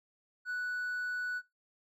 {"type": "tone with hard clipping", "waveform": "sine", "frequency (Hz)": 1480, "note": "F#6", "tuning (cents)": 0, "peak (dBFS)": -34, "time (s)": [0.45, 1.42], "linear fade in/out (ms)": 50, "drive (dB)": 2, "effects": ["noise-tail reverb RT60 0.2 s tail -21 dB re dry"]}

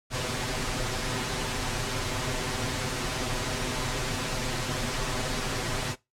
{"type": "noise with comb filter", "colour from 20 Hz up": "pink", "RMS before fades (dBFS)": -30, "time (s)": [0.1, 5.96], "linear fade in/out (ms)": 50, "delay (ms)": 7.9, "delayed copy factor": 0.85, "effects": ["noise-tail reverb RT60 0.2 s tail -19 dB re dry", "low-pass 8000 Hz 12 dB/octave"]}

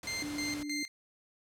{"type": "noise", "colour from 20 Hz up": "pink", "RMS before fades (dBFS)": -44, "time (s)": [0.03, 0.63], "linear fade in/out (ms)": 2}
{"type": "tone with tremolo", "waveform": "20% pulse", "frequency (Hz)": 2093, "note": "C7", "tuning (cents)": 0, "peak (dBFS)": -29, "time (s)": [0.07, 0.88], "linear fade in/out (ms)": 2, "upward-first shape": "square", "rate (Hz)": 3.2, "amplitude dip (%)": 80}
{"type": "tone", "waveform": "sine", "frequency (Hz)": 293.8, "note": "D4", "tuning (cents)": 1, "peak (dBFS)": -36, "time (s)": [0.22, 0.83], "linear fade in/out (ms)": 2}
{"effects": ["high-pass 60 Hz 12 dB/octave", "low-pass 11000 Hz 12 dB/octave"]}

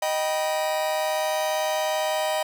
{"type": "chord", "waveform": "45% pulse", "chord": "Eb augmented", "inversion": "none", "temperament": "just", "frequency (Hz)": [622.3, 777.8, 972.3], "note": ["Eb5", "G5", "B5"], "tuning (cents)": [0, -14, -27], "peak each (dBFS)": [-25, -29, -31], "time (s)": [0.02, 2.43], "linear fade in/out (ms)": 5, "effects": []}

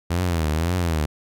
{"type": "tone with vibrato", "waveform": "sawtooth", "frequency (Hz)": 83, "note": "E2", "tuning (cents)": 12, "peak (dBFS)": -16, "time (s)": [0.1, 1.06], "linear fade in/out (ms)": 10, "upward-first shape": "triangle", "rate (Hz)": 1.9, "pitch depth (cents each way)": 180, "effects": []}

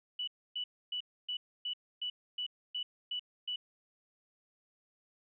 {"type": "tone bursts", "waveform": "sine", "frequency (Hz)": 2960, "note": "F#7", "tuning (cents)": 0, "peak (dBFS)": -34, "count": 10, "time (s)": [0.19, 3.56], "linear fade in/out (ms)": 5, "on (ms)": 85, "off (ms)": 280, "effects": []}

